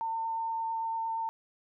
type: tone with vibrato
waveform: sine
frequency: 904 Hz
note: A5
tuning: 47 cents sharp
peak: -30 dBFS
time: 0.01-1.29 s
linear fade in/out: 0 ms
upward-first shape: sine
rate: 8.7 Hz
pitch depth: 9 cents each way
effects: none